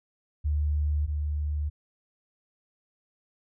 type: tone pair in turn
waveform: sine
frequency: 74.4 / 74.4 Hz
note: D2 / D2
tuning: +23 / +23 cents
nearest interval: unison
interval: 0 cents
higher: neither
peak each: -23 / -26 dBFS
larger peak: first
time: 0.44-1.07 / 1.07-1.7 s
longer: neither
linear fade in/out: 20 ms
effects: none